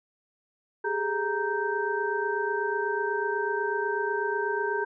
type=tone cluster; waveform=sine; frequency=396.1 / 424.2 / 933 / 1559 Hz; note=G4 / G#4 / A#5 / G6; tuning=+18 / +37 / +1 / -10 cents; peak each=-31 dBFS; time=0.84-4.85 s; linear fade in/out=10 ms; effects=none